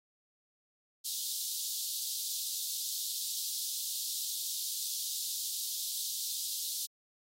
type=high-pass noise; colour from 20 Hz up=pink; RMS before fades=-37 dBFS; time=1.04-6.87 s; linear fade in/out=20 ms; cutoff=3600 Hz; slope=48 dB/octave; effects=AAC 48 kbps